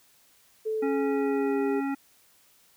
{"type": "tone with pitch glide", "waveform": "sine", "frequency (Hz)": [437.3, 405.7], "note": ["A4", "G#4"], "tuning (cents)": [-11, -41], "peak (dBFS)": -26, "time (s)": [0.65, 1.81], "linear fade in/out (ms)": 20, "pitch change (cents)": -130, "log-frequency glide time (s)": [0.76, 1.59]}
{"type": "harmonic tone", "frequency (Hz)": 275.5, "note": "C#4", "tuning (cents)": -11, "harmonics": [1, 3, 5, 7, 9], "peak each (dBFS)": [-27, -36, -40, -43, -46], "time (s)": [0.82, 1.95], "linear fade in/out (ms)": 10}
{"effects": ["white hiss -61 dBFS RMS until 2.76 s"]}